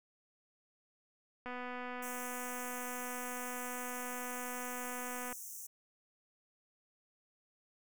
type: click train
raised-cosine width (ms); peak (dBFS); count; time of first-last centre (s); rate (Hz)
0.5; -29; 960; 1.46-5.327; 248
type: high-pass noise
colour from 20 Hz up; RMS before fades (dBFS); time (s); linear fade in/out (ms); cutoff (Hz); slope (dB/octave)
pink; -47; 2.02-5.67; 10; 5800; 96
effects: none